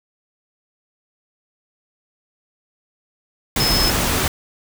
sine tone in noise, 5180 Hz, E8, 31 cents flat, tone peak -18 dBFS, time 3.6-3.9 s, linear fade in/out 2 ms, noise pink, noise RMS -19 dBFS, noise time 3.56-4.28 s, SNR -2 dB, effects none

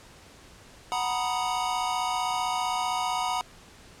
square chord, B major seventh, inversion second, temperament equal, 740 / 932.3 / 987.8 / 1244.5 Hz, F#5 / A#5 / B5 / D#6, 0 / 0 / 0 / 0 cents, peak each -31 / -33 / -32 / -35 dBFS, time 0.92-3.41 s, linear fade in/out 0 ms, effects pink hiss -51 dBFS RMS until 4 s + low-pass 9000 Hz 12 dB/octave

